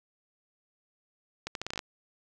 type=accelerating click train; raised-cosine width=0.2 ms; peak=-17 dBFS; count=9; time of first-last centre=1.47-1.792 s; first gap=82 ms; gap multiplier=0.78; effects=none